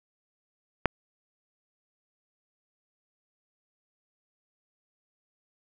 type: click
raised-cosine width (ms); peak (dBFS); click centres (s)
0.5; -6; 0.857
effects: none